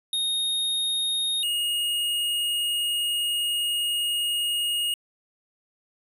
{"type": "tone pair in turn", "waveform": "square", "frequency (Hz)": [3716, 2865], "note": ["A#7", "F7"], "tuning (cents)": [-6, 44], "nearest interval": "perfect fourth", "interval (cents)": 450, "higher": "first", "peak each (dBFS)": -24, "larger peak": "neither", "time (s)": [[0.13, 1.43], [1.43, 4.94]], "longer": "second", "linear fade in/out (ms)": 2, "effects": ["resampled to 32000 Hz"]}